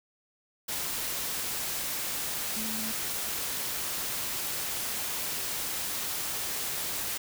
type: tone in noise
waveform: sine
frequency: 220 Hz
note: A3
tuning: in tune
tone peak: -37 dBFS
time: 2.56-2.92 s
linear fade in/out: 10 ms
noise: white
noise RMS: -33 dBFS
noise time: 0.68-7.18 s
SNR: -7 dB
effects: none